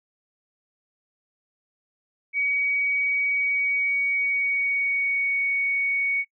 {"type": "tone with pitch glide", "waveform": "sine", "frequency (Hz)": [2259, 2232], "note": ["C#7", "C#7"], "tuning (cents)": [32, 11], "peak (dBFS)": -21, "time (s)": [2.33, 6.25], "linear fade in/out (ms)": 50, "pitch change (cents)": -21, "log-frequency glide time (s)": [3.31, 5.39], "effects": ["noise-tail reverb RT60 0.1 s tail -22 dB re dry"]}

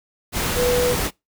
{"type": "tone in noise", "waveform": "sine", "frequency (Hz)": 491.5, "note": "B4", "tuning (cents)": -8, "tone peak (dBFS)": -17, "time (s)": [0.55, 0.96], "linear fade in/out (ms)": 50, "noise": "pink", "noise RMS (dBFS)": -23, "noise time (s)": [0.32, 1.11], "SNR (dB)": 3, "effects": ["noise-tail reverb RT60 0.2 s tail -24 dB re dry"]}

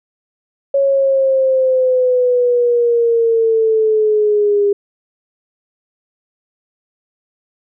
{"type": "linear sweep", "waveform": "sine", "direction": "down", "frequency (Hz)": [554.4, 403.3], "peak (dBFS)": -10, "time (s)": [0.74, 4.73], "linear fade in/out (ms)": 5, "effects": []}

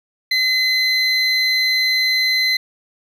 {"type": "tone pair together", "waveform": "triangle", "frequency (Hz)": [2040, 4080], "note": ["C7", "C8"], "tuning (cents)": [-44, -44], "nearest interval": "octave", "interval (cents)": 1200, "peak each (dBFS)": -16, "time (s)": [0.31, 2.57], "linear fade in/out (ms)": 5, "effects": []}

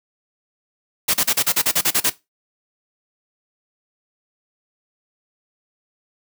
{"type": "noise bursts", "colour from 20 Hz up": "white", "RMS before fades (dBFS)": -17, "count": 11, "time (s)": [1.08, 2.1], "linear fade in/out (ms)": 10, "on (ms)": 60, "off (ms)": 36, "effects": ["noise-tail reverb RT60 0.2 s tail -17 dB re dry", "high-pass 100 Hz 12 dB/octave"]}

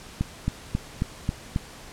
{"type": "click train", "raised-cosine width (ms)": 5, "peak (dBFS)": -11, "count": 6, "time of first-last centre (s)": [0.21, 1.561], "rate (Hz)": 3.7, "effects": ["pink hiss -44 dBFS RMS until 1.92 s", "low-pass 10000 Hz 12 dB/octave"]}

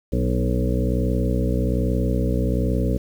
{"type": "harmonic tone with a mistuned harmonic", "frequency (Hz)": 61.2, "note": "B1", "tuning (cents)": -15, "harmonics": [1, 2, 3, 4, 5, 7, 8, 9], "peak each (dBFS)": [-22, -25, -27, -28, -29, -30, -31, -32], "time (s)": [0.12, 2.98], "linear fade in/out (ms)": 10, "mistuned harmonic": 3, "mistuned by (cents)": 46, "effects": ["8-bit"]}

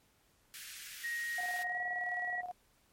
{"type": "high-pass noise", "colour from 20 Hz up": "pink", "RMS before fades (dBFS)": -48, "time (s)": [0.54, 1.63], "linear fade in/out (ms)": 0, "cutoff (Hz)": 1500, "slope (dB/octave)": 48}
{"type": "tone with pitch glide", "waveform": "sine", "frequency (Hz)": [1880, 1926.2], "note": ["A#6", "B6"], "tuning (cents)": [14, -44], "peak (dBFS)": -35, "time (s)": [1.03, 2.42], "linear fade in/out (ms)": 20, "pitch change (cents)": 42, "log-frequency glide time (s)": [1.68, 1.79]}
{"type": "tone with tremolo", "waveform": "sine", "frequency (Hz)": 721, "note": "F#5", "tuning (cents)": -45, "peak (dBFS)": -37, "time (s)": [1.38, 2.52], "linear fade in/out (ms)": 5, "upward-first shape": "square", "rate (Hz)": 19, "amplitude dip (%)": 60}
{"effects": ["pink hiss -70 dBFS RMS until 2.92 s", "MP3 64 kbps"]}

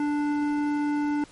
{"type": "tone with hard clipping", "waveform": "sine", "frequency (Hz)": 293.7, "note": "D4", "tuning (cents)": 0, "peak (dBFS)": -25, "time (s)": [0, 1.24], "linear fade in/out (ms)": 2, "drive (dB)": 12, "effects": ["pink hiss -52 dBFS RMS until 1.31 s", "MP3 48 kbps"]}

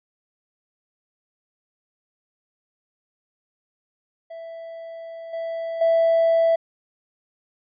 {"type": "tone with level steps", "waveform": "triangle", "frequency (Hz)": 661, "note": "E5", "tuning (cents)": 5, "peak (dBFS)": [-32, -24, -12], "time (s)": [4.3, 6.56], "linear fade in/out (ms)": 10, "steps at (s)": [5.33, 5.81], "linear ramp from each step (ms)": 5, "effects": ["tanh soft clip ceiling -11 dBFS", "resampled to 11025 Hz"]}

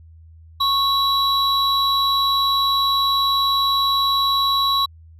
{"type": "tone pair together", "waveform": "triangle", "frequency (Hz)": [1100, 3920], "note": ["C#6", "B7"], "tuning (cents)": [-14, -14], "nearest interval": "octave + minor seventh", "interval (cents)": 2200, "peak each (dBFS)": -17, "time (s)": [0.6, 4.86], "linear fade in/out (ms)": 10, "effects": ["added 81 Hz sine -42 dBFS peak until 5.19 s", "resampled to 32000 Hz"]}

